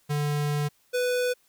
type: tone pair in turn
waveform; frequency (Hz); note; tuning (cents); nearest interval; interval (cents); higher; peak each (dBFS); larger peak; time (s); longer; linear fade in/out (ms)
square; 147 / 495.8; D3 / B4; +2 / +7; octave + major sixth; 2105; second; -25 / -24; second; 0.09-0.69 / 0.93-1.34; first; 20
effects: white hiss -65 dBFS RMS until 1.48 s